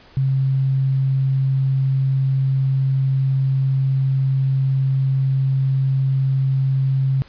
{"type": "tone", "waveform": "sine", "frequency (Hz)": 134.1, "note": "C3", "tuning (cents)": 43, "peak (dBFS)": -15, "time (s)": [0.17, 7.22], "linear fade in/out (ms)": 0, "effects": ["pink hiss -48 dBFS RMS until 7.28 s", "resampled to 11025 Hz"]}